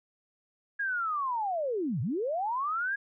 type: linear two-way sweep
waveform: sine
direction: down then up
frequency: 1661.2 to 103.83 to 1661.2 Hz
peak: -28 dBFS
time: 0.79-2.96 s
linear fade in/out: 10 ms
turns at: 2.01 s
effects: none